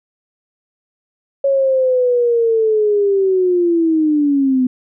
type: linear sweep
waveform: sine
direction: down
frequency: 554.4 to 250.5 Hz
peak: -11 dBFS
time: 1.44-4.67 s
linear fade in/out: 5 ms
effects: none